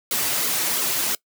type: noise with flanger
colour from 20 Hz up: white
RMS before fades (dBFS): -23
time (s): 0.11-1.15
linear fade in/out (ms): 2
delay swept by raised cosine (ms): 1.1 to 5.1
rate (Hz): 2.9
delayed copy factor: -0.65
effects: noise-tail reverb RT60 0.1 s tail -22 dB re dry + high-pass 150 Hz 12 dB/octave